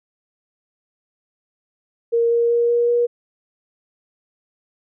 sine tone with pitch steps, 466.2 / 469.2 / 472.2 / 475.2 / 478.2 Hz, A#4 / A#4 / A#4 / A#4 / A#4, 0 / +11 / +22 / +33 / +44 cents, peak -14 dBFS, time 2.12-3.07 s, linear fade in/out 20 ms, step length 190 ms, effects none

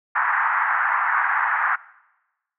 white band-pass noise, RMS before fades -21 dBFS, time 0.15-1.76 s, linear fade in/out 10 ms, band 860 to 1800 Hz, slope 48 dB/octave, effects noise-tail reverb RT60 1.0 s tail -21 dB re dry

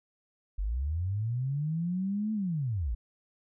sine linear two-way sweep, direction up then down, 44.15 to 220 to 47.75 Hz, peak -28 dBFS, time 0.58-2.95 s, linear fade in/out 10 ms, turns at 2.33 s, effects none

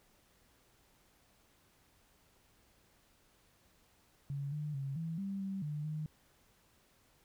sine tone with pitch steps, 140.5 / 149.9 / 137.1 / 163.7 / 196.2 / 193.7 / 149.1 / 153.9 Hz, C#3 / D3 / C#3 / E3 / G3 / G3 / D3 / D#3, +24 / +36 / -19 / -12 / +2 / -20 / +27 / -19 cents, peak -36 dBFS, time 4.3-6.06 s, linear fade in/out 0 ms, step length 220 ms, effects pink hiss -69 dBFS RMS until 7.24 s

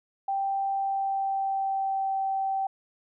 sine tone with pitch glide, 784 to 775 Hz, G5 to G5, 0 to -20 cents, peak -25 dBFS, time 0.28-2.67 s, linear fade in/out 5 ms, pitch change -20 cents, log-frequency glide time 0.71-2.15 s, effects none

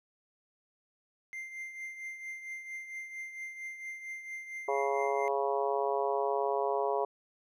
triangle tone with tremolo, 2093 Hz, C7, in tune, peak -35 dBFS, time 1.33-5.28 s, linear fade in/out 0 ms, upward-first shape triangle, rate 4.4 Hz, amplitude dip 65%
harmonic tone, 138.59 Hz, C#3, in tune, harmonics 3 / 4 / 5 / 6 / 7 / 8, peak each -32 / -35 / -34 / -40 / -35 / -42 dBFS, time 4.68-7.05 s, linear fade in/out 5 ms
effects none

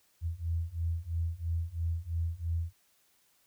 sine beating tone pair, 81.9 / 84.9 Hz, E2 / F2, -11 / -48 cents, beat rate 3 Hz, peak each -34 / -33 dBFS, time 0.21-2.73 s, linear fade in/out 50 ms, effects white hiss -69 dBFS RMS until 3.46 s

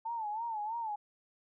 sine tone with vibrato, 884 Hz, A5, 8 cents sharp, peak -34 dBFS, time 0.05-0.96 s, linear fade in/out 10 ms, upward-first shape sine, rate 3.1 Hz, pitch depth 110 cents each way, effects none

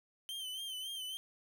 45% pulse tone with vibrato, 3100 Hz, G7, 20 cents flat, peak -40 dBFS, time 0.29-1.17 s, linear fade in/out 0 ms, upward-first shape sine, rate 3.6 Hz, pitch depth 63 cents each way, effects none

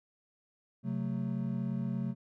triangle chord, F# diminished, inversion second, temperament just, 133.2 / 185 / 222 Hz, C3 / F#3 / A3, +31 / 0 / +16 cents, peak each -34 dBFS, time 0.83-2.15 s, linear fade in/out 50 ms, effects none

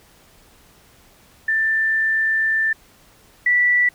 sine tone pair in turn, 1776 / 1961.2 Hz, A6 / B6, +16 / -13 cents, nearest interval major second, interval 171 cents, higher second, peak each -16 / -13 dBFS, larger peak second, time 1.48-2.73 / 3.46-3.89 s, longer first, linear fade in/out 5 ms, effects pink hiss -52 dBFS RMS until 3.94 s

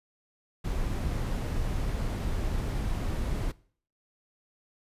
brown noise, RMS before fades -30 dBFS, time 0.64-3.52 s, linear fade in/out 10 ms, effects noise-tail reverb RT60 0.5 s tail -21 dB re dry + resampled to 32000 Hz

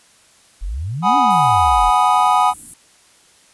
sine exponential two-way sweep, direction up then down, 38 to 293.7 to 38 Hz, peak -21 dBFS, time 0.61-1.91 s, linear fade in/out 20 ms, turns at 1.17 s
triangle chord, G# minor seventh, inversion third, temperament equal, 740 / 830.6 / 987.8 / 1244.5 Hz, F#5 / G#5 / B5 / D#6, 0 / 0 / 0 / 0 cents, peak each -15 dBFS, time 1.02-2.54 s, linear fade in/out 50 ms
white band-stop noise, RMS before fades -33 dBFS, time 1.3-2.74 s, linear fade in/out 5 ms, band 310 to 8100 Hz, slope 48 dB/octave
effects white hiss -51 dBFS RMS until 3.53 s + resampled to 24000 Hz

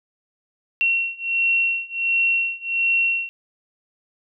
sine beating tone pair, 2727 / 2728.4 Hz, F7 / F7, -42 / -41 cents, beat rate 1.4 Hz, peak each -22 / -21 dBFS, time 0.81-3.29 s, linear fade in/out 0 ms, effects none

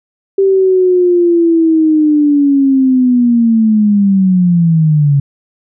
sine linear sweep, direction down, 392 to 138.59 Hz, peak -6 dBFS, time 0.38-5.2 s, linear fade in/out 5 ms, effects none

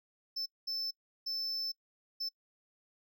triangle tone bursts at uneven times, 5280 Hz, E8, 2 cents sharp, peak -33 dBFS, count 4, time 0.36-0.46 / 0.67-0.91 / 1.26-1.72 / 2.2-2.29 s, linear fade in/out 10 ms, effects noise-tail reverb RT60 0.1 s tail -25 dB re dry

